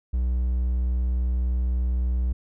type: tone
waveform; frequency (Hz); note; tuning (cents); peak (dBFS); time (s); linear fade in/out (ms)
triangle; 61.74; B1; 0; -19; 0.13-2.33; 10
effects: none